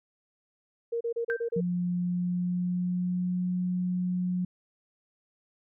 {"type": "tone bursts", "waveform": "sine", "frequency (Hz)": 466.2, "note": "A#4", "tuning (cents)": 0, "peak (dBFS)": -27, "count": 6, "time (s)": [0.92, 1.608], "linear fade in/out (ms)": 10, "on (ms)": 88, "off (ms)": 32}
{"type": "tone with exponential decay", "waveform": "sine", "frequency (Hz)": 1568, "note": "G6", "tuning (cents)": 0, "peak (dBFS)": -26, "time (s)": [1.3, 1.5], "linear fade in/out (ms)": 0, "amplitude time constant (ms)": 42}
{"type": "tone with pitch glide", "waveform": "sine", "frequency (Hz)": [177.3, 180.61], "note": ["F3", "F#3"], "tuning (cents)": [26, -42], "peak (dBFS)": -26, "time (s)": [1.56, 4.45], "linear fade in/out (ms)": 5, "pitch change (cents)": 32, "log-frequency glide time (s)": [1.96, 3.46]}
{"effects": []}